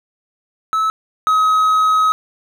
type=tone pair in turn; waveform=triangle; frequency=1300 / 1271 Hz; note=E6 / D#6; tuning=-24 / +36 cents; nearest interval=unison; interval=40 cents; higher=first; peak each=-12 / -9 dBFS; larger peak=second; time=0.73-0.9 / 1.27-2.12 s; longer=second; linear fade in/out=0 ms; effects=none